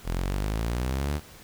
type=exponential sweep; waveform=sawtooth; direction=up; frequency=41.2 to 76.4 Hz; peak=-22 dBFS; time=0.04-1.21 s; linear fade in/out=50 ms; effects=pink hiss -49 dBFS RMS until 1.43 s